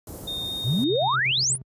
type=band-stop noise; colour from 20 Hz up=pink; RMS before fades=-37 dBFS; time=0.07-0.84 s; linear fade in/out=2 ms; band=630 to 9400 Hz; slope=12 dB/octave
type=tone with pitch glide; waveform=sine; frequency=3666 to 3694 Hz; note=A#7 to A#7; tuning=-30 to -16 cents; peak=-28 dBFS; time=0.27-1.16 s; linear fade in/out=10 ms; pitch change=+14 cents; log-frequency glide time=0.47-0.54 s
type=exponential sweep; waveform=sine; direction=up; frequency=98 to 10548 Hz; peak=-20 dBFS; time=0.63-1.58 s; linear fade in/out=50 ms
type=tone with tremolo; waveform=triangle; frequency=130.81 Hz; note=C3; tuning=in tune; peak=-28 dBFS; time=0.78-1.62 s; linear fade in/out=5 ms; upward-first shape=square; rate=8.4 Hz; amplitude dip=60%
effects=high-pass 60 Hz 12 dB/octave + resampled to 32000 Hz